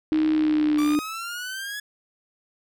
sine tone with pitch glide, 311.1 to 297.4 Hz, D#4 to D4, 0 to +22 cents, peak -18 dBFS, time 0.12-0.99 s, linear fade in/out 0 ms, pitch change -78 cents, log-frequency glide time 0.32-0.86 s
click train, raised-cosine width 0.3 ms, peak -19 dBFS, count 57, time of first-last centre 0.13-0.95 s, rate 68.3 Hz
sawtooth exponential sweep, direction up, 1153 to 1700 Hz, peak -27 dBFS, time 0.78-1.8 s, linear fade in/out 5 ms
effects none

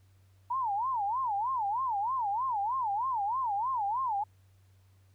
sine tone with vibrato, 920 Hz, A#5, 23 cents flat, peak -28 dBFS, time 0.5-4.24 s, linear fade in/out 10 ms, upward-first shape sine, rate 3.2 Hz, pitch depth 260 cents each way, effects added 95 Hz sine -59 dBFS peak until 5.14 s + pink hiss -72 dBFS RMS until 5.14 s

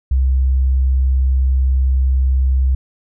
sine tone, 65.41 Hz, C2, in tune, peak -11 dBFS, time 0.11-2.75 s, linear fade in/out 5 ms, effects none

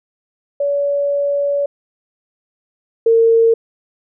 sine tone pair in turn, 569 / 456.2 Hz, C#5 / A#4, +45 / -37 cents, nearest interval major third, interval 382 cents, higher first, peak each -14 / -8 dBFS, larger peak second, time 0.6-1.66 / 3.06-3.54 s, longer first, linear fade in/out 5 ms, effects none

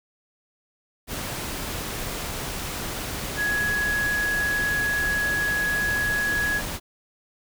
sine tone in noise, 1674 Hz, G#6, 13 cents sharp, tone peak -22 dBFS, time 3.36-6.62 s, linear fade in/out 50 ms, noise pink, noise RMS -31 dBFS, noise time 1.07-6.8 s, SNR +6 dB, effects none

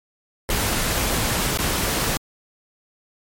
pink noise with dropouts, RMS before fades -22 dBFS, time 0.49-2.17 s, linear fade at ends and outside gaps 1 ms, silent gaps 1.575-1.588 s, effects MP3 64 kbps

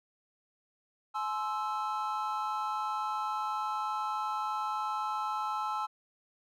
triangle chord, Ab augmented, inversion none, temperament equal with one note detuned, 850 / 1046.5 / 1318.5 Hz, Ab5 / C6 / E6, +40 / 0 / 0 cents, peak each -33 / -36 / -33 dBFS, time 1.14-5.87 s, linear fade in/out 20 ms, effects none

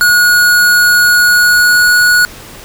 square tone with pitch glide, 1450 to 1459.2 Hz, F#6 to F#6, -35 to -24 cents, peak -6 dBFS, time 0.01-2.25 s, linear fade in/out 0 ms, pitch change +11 cents, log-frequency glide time 1.1-2 s, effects pink hiss -32 dBFS RMS until 2.64 s

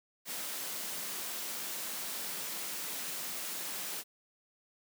white high-pass noise, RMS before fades -39 dBFS, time 0.25-4.04 s, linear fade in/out 50 ms, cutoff 150 Hz, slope 96 dB/octave, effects none

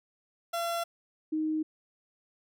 30% pulse / sine tone pair in turn, 680 / 311.8 Hz, F5 / D#4, -46 / +4 cents, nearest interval octave + minor second, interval 1350 cents, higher first, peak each -27 dBFS, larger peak neither, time 0.53-0.84 / 1.32-1.63 s, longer neither, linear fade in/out 10 ms, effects none

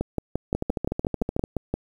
two click trains, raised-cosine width 2 ms, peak -11 / -12 dBFS, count 11 / 13, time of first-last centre 0.01-1.74 / 0.55-1.439 s, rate 5.78 / 13.5 Hz, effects 8-bit

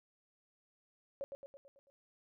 sine tone with echo, 554.4 Hz, C#5, in tune, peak -37 dBFS, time 1.21-1.24 s, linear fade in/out 0 ms, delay 110 ms, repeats 6, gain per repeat -5 dB, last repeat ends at 1.9 s, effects none

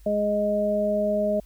harmonic tone, 207.7 Hz, G#3, in tune, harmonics 1 / 2 / 3, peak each -27 / -31 / -22 dBFS, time 0.06-1.4 s, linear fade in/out 5 ms, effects added 50 Hz sine -46 dBFS peak until 1.45 s + white hiss -61 dBFS RMS until 1.45 s

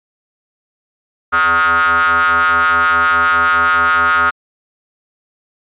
square ring-modulated tone, 83.6 Hz, E2, 25 cents sharp, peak -8 dBFS, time 1.32-4.31 s, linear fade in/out 20 ms, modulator 1340 Hz, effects resampled to 8000 Hz

